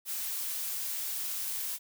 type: noise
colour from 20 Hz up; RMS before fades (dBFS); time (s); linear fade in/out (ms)
blue; -35; 0.05-1.79; 50
effects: none